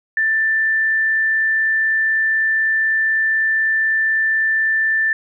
sine tone, 1772 Hz, A6, 12 cents sharp, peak -14 dBFS, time 0.17-5.13 s, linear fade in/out 2 ms, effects none

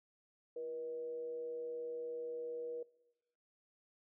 sine tone with frequency modulation, 480.6 Hz, B4, 47 cents flat, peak -40 dBFS, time 0.56-2.83 s, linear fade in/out 5 ms, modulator 143 Hz, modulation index 0.3, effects noise-tail reverb RT60 1.0 s tail -22 dB re dry

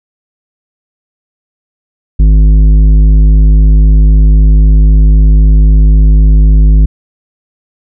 triangle tone with tanh clipping, 51.91 Hz, G#1, in tune, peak -3 dBFS, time 2.19-6.86 s, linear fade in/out 10 ms, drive 14 dB, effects none

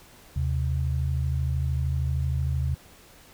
sine tone pair together, 77.78 / 130.81 Hz, D#2 / C3, 0 / 0 cents, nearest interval major sixth, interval 900 cents, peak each -25 / -27 dBFS, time 0.36-2.75 s, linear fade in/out 5 ms, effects pink hiss -52 dBFS RMS until 3.33 s

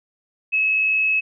sine tone with amplitude modulation, 2579 Hz, E7, 39 cents flat, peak -15 dBFS, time 0.52-1.21 s, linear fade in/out 20 ms, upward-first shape sine, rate 101 Hz, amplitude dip 25%, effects none

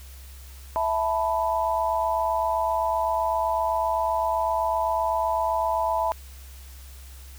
sine chord, E suspended fourth, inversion none, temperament equal, 659.3 / 880 / 987.8 Hz, E5 / A5 / B5, 0 / 0 / 0 cents, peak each -26 dBFS, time 0.76-6.12 s, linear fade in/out 0 ms, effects added 66 Hz sine -41 dBFS peak until 7.38 s + white hiss -50 dBFS RMS until 7.38 s

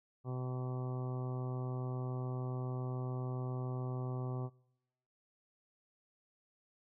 harmonic tone, 127.1 Hz, C3, 50 cents flat, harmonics 1 / 2 / 3 / 4 / 5 / 6 / 7 / 8 / 9, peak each -37 / -47 / -46 / -52 / -53 / -53 / -57 / -57 / -54 dBFS, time 0.24-4.5 s, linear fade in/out 50 ms, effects noise-tail reverb RT60 0.9 s tail -25 dB re dry

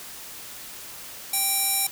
square tone with band-pass filter, 783 Hz, G5, 2 cents flat, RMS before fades -24 dBFS, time 1.33-1.87 s, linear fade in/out 5 ms, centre 11000 Hz, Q 1.8, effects white hiss -40 dBFS RMS until 1.91 s

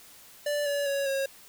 square tone with pitch steps, 585 / 571 / 557.3 / 543.9 Hz, D5 / D5 / C#5 / C#5, -7 / -49 / +9 / -33 cents, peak -27 dBFS, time 0.46-1.26 s, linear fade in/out 5 ms, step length 200 ms, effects white hiss -52 dBFS RMS until 1.48 s

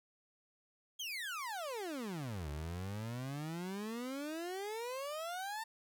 30% pulse exponential two-way sweep, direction down then up, 3322 to 71.4 to 910 Hz, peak -37 dBFS, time 0.99-5.64 s, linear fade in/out 10 ms, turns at 2.49 s, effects none

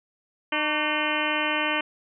harmonic tone with a mistuned harmonic, 303.8 Hz, D#4, 41 cents flat, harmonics 1 / 2 / 3 / 4 / 5 / 6 / 7 / 8 / 9 / 10, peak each -32 / -32 / -32 / -32 / -32 / -32 / -32 / -32 / -32 / -32 dBFS, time 0.52-1.81 s, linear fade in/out 5 ms, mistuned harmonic 4, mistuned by -86 cents, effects none

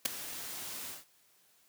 white noise with ADSR envelope, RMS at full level -25 dBFS, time 0.05-1.05 s, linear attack 9 ms, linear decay 5 ms, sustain -17 dB, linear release 160 ms, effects white hiss -67 dBFS RMS until 1.68 s + high-pass 80 Hz 12 dB/octave

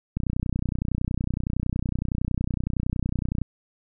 click train, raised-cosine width 5 ms, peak -13 dBFS, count 101, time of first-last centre 0.17-3.417 s, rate 30.8 Hz, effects none

